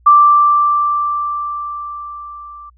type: tone with level ramp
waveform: sine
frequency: 1174.7 Hz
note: D6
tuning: in tune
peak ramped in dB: -3 to -32 dBFS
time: 0.06-2.7 s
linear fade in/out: 10 ms
effects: added 60 Hz sine -47 dBFS peak until 2.77 s